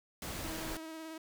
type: noise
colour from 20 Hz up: pink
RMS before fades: -41 dBFS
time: 0.22-0.77 s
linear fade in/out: 2 ms
type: tone with vibrato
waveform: sawtooth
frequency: 320.1 Hz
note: D#4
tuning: 49 cents sharp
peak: -39 dBFS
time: 0.44-1.18 s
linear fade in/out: 5 ms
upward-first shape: square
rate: 18 Hz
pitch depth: 17 cents each way
effects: none